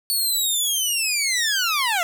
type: linear sweep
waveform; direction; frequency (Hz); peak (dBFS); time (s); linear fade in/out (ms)
15% pulse; down; 4473 to 657; -13; 0.1-2.03; 0
effects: none